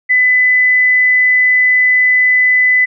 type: tone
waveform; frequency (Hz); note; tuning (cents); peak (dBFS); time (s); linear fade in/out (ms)
sine; 2004; B6; +25; -7; 0.09-2.86; 20
effects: none